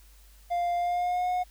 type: tone with pitch glide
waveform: triangle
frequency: 699 to 724.9 Hz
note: F5 to F#5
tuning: +1 to -36 cents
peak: -23 dBFS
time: 0.5-1.44 s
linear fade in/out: 20 ms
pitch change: +63 cents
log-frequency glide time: 0.76-1.29 s
effects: added 50 Hz sine -52 dBFS peak until 1.5 s + white hiss -60 dBFS RMS until 1.5 s